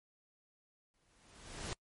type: noise with exponential growth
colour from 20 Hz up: pink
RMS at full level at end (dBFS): -39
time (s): 0.94-1.73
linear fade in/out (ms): 0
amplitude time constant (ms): 170
effects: noise-tail reverb RT60 0.1 s tail -26 dB re dry + MP3 48 kbps